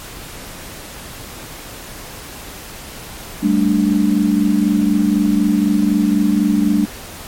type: chord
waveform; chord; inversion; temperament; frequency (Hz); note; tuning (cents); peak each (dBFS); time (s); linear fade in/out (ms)
sine; G suspended second; none; equal; 196 / 220 / 293.7; G3 / A3 / D4; 0 / 0 / 0; -16; 3.42-6.86; 20
effects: pink hiss -33 dBFS RMS until 7.27 s + MP3 64 kbps